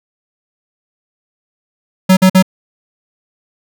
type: tone bursts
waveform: square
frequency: 187.2 Hz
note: F#3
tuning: 20 cents sharp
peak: -5 dBFS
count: 3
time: 2.09-2.426 s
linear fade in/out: 10 ms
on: 80 ms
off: 48 ms
effects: none